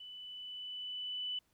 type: tone with level ramp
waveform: sine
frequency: 2988 Hz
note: F#7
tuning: 16 cents sharp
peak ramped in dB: -47 to -35 dBFS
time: 0-1.39 s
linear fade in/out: 5 ms
effects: pink hiss -75 dBFS RMS until 1.53 s